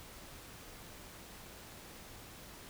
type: silence
effects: pink hiss -52 dBFS RMS until 2.69 s